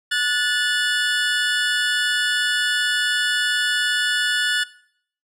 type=tone pair together; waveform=25% pulse; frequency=1464.8 / 1742 Hz; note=F#6 / A6; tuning=-18 / -18 cents; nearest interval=minor third; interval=300 cents; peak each=-18 dBFS; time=0.11-4.64 s; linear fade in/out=10 ms; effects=noise-tail reverb RT60 0.6 s tail -18 dB re dry + low-pass 9000 Hz 12 dB/octave